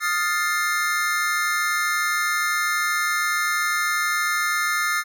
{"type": "chord", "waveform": "square", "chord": "F dominant seventh", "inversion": "third", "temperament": "equal with one note detuned", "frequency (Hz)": [1244.5, 1396.9, 1760, 2110], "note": ["Eb6", "F6", "A6", "C7"], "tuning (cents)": [0, 0, 0, 14], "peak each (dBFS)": -27, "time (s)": [0, 5.04], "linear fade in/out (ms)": 50, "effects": []}